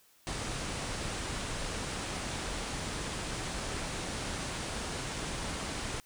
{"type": "low-pass noise", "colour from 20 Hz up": "pink", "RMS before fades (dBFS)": -37, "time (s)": [0.27, 6], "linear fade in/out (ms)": 0, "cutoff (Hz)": 9900, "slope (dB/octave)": 96, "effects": ["white hiss -64 dBFS RMS until 6.05 s"]}